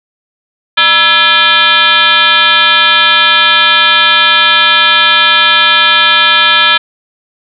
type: tone with frequency modulation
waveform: sine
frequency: 2412 Hz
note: D7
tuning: 46 cents sharp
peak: -4 dBFS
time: 0.77-6.78 s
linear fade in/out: 10 ms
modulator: 362 Hz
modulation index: 3.6
effects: none